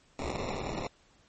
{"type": "noise with sample-and-hold", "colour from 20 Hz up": "white", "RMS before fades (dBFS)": -35, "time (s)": [0.19, 0.87], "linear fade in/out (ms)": 2, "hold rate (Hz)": 1575, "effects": ["pink hiss -64 dBFS RMS until 1.28 s", "MP3 32 kbps"]}